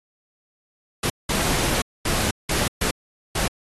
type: noise bursts at uneven times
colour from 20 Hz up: pink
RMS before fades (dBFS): -23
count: 6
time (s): 1.03-1.1 / 1.29-1.82 / 2.05-2.31 / 2.49-2.68 / 2.81-2.91 / 3.35-3.48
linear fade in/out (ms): 5
effects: AAC 32 kbps